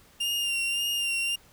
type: tone with vibrato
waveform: 40% pulse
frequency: 2794 Hz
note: F7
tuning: in tune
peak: -25 dBFS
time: 0.2-1.36 s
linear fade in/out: 10 ms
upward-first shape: sine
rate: 1.8 Hz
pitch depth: 30 cents each way
effects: pink hiss -57 dBFS RMS until 1.52 s